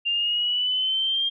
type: exponential sweep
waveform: sine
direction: up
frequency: 2785 to 3218 Hz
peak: -21 dBFS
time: 0.05-1.3 s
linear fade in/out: 20 ms
effects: none